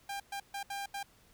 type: tone bursts at uneven times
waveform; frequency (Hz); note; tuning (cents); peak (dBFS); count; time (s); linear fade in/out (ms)
sawtooth; 798; G5; +31; -33; 5; 0.09-0.2 / 0.32-0.4 / 0.54-0.63 / 0.7-0.86 / 0.94-1.03; 5
effects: pink hiss -64 dBFS RMS until 1.33 s